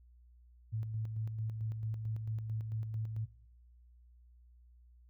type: tone with tremolo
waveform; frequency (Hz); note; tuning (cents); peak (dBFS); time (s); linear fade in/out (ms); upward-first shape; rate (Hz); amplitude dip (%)
sine; 110.2; A2; +3; -33; 0.72-3.26; 20; square; 4.5; 40
effects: noise-tail reverb RT60 1.0 s tail -24 dB re dry + added 60 Hz sine -58 dBFS peak until 5.09 s